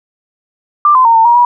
sine tone with pitch steps, 1184 / 1026 / 920 / 900 / 948 / 968 Hz, D6 / C6 / A#5 / A5 / A#5 / B5, +14 / -34 / -23 / +39 / +29 / -35 cents, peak -4 dBFS, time 0.85-1.45 s, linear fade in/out 2 ms, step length 100 ms, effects none

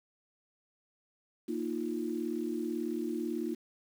sine chord, Bb suspended fourth, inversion none, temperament equal, 233.1 / 311.1 / 349.2 Hz, Bb3 / Eb4 / F4, 0 / 0 / 0 cents, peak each -37 / -36 / -36 dBFS, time 1.48-3.55 s, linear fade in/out 10 ms, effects 9-bit

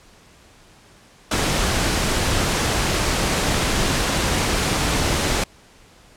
pink noise, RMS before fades -20 dBFS, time 1.31-5.44 s, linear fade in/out 5 ms, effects pink hiss -50 dBFS RMS until 6.16 s + low-pass 9000 Hz 12 dB/octave

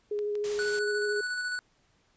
sine tone with vibrato, 415.3 Hz, G#4, in tune, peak -28 dBFS, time 0.11-1.21 s, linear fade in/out 5 ms, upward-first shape triangle, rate 13 Hz, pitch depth 16 cents each way
click train, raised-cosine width 0.2 ms, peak -30 dBFS, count 4, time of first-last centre 0.19-0.682 s, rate 6.1 Hz
white noise, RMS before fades -40 dBFS, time 0.44-0.79 s, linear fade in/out 0 ms
square tone with tremolo, 1480 Hz, F#6, in tune, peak -30 dBFS, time 0.59-1.59 s, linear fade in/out 0 ms, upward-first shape square, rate 14 Hz, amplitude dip 25%
effects pink hiss -68 dBFS RMS until 2.16 s + resampled to 16000 Hz

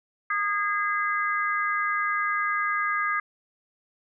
harmonic tone, 410 Hz, G#4, 22 cents flat, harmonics 3 / 4 / 5, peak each -26 / -28 / -30 dBFS, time 0.3-3.2 s, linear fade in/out 5 ms, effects none

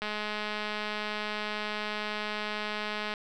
click train, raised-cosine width 0.3 ms, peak -18 dBFS, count 659, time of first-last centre 0.02-3.138 s, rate 211 Hz, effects none

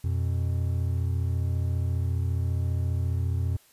triangle tone pair together, 87.31 / 122.05 Hz, F2 / B2, 0 / -20 cents, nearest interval tritone, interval 580 cents, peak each -23 / -28 dBFS, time 0.04-3.57 s, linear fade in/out 5 ms, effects white hiss -59 dBFS RMS until 3.72 s + resampled to 32000 Hz

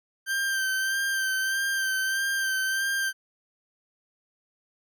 40% pulse tone with vibrato, 1568 Hz, G6, in tune, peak -24 dBFS, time 0.26-3.13 s, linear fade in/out 50 ms, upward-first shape sine, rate 1.6 Hz, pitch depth 28 cents each way, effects none

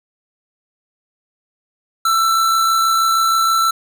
square tone with amplitude modulation, 1335 Hz, E6, 22 cents sharp, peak -12 dBFS, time 2.05-3.71 s, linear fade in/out 5 ms, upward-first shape sine, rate 66.3 Hz, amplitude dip 30%, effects none

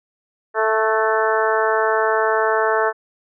harmonic tone with a mistuned harmonic, 220 Hz, A3, in tune, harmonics 2 / 3 / 4 / 5 / 6 / 7 / 8, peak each -20 / -22 / -23 / -24 / -25 / -25 / -26 dBFS, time 0.54-2.93 s, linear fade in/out 50 ms, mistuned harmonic 7, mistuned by -23 cents, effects none

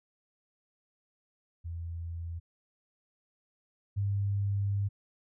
sine tone pair in turn, 84.2 / 100.13 Hz, E2 / G2, +37 / +37 cents, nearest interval minor third, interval 300 cents, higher second, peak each -35 / -27 dBFS, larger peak second, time 1.64-2.4 / 3.96-4.89 s, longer second, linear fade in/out 20 ms, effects none

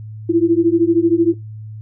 sine beating tone pair, 329.6 / 342.6 Hz, E4 / F4, 0 / -33 cents, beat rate 13 Hz, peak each -14 dBFS, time 0.29-1.34 s, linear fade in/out 10 ms, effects noise-tail reverb RT60 0.2 s tail -19 dB re dry + added 108 Hz sine -29 dBFS peak until 1.81 s

